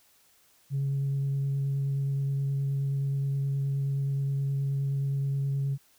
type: tone with vibrato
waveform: sine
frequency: 138.2 Hz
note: C#3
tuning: 5 cents flat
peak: -24 dBFS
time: 0.7-5.78 s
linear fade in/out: 50 ms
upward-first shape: sine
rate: 9.5 Hz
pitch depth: 9 cents each way
effects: tanh soft clip ceiling -23 dBFS + white hiss -63 dBFS RMS until 5.98 s